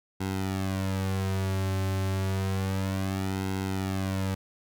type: tone with flanger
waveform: sawtooth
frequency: 95.8 Hz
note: G2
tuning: 39 cents flat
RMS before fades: -29 dBFS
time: 0.2-4.35 s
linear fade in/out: 10 ms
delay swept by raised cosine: 1.7 to 4.2 ms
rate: 0.3 Hz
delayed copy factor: -1
effects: none